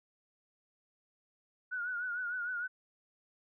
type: tone with vibrato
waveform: sine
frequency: 1457 Hz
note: F#6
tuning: 27 cents flat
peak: -34 dBFS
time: 1.71-2.68 s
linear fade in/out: 20 ms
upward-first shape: triangle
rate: 6.6 Hz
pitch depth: 76 cents each way
effects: none